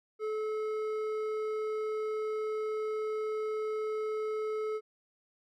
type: tone with hard clipping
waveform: sine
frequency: 431.8 Hz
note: A4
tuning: 33 cents flat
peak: -33 dBFS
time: 0.19-4.81 s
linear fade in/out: 50 ms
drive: 8 dB
effects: none